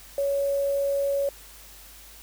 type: tone with quantisation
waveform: sine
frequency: 559 Hz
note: C#5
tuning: 14 cents sharp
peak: -22 dBFS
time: 0.18-1.29 s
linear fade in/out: 2 ms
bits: 7
effects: added 50 Hz sine -51 dBFS peak until 2.22 s + white hiss -48 dBFS RMS until 2.22 s